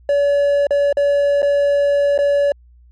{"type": "tone with dropouts", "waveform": "triangle", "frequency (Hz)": 570, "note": "C#5", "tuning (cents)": 48, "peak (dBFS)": -10, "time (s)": [0.09, 2.52], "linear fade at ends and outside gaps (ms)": 2, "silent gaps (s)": [[0.669, 0.707], [0.927, 0.97], [1.42, 1.428], [2.178, 2.188]], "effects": ["added 60 Hz sine -44 dBFS peak until 2.91 s", "MP3 48 kbps"]}